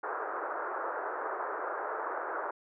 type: band-pass noise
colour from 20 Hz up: white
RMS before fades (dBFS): -36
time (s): 0.03-2.51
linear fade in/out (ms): 5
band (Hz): 360 to 1500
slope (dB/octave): 48
effects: none